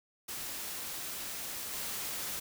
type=noise with level steps; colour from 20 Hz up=white; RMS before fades=-40 / -38 dBFS; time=0.28-2.4 s; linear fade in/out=10 ms; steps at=1.72 s; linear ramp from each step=20 ms; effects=none